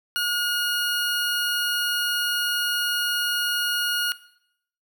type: tone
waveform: 20% pulse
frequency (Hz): 1437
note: F6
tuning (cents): +49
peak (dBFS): -17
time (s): 0.16-4.12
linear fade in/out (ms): 0
effects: noise-tail reverb RT60 0.7 s tail -18 dB re dry